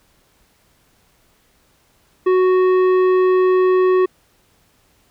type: tone with tanh clipping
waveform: triangle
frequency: 370 Hz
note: F#4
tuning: in tune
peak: -13 dBFS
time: 2.26-4.06 s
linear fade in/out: 10 ms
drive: 15 dB
effects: pink hiss -58 dBFS RMS until 5.1 s